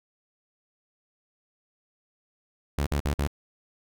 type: tone bursts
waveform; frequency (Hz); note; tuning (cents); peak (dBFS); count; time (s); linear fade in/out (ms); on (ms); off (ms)
sawtooth; 71.7; D2; -41; -20; 4; 2.78-3.274; 0; 86; 50
effects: none